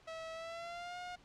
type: tone with pitch glide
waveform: sawtooth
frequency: 649 to 716 Hz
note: E5 to F5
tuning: -27 to +43 cents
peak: -39 dBFS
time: 0.07-1.16 s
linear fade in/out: 10 ms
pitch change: +170 cents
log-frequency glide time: 0.33-0.98 s
effects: pink hiss -64 dBFS RMS until 1.24 s + low-pass 5000 Hz 12 dB/octave